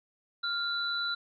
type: tone pair together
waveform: sine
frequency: 1396.9 / 3974 Hz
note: F6 / B7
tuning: 0 / +10 cents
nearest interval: octave + tritone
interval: 1810 cents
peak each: -32 / -32 dBFS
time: 0.43-1.15 s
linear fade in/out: 10 ms
effects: none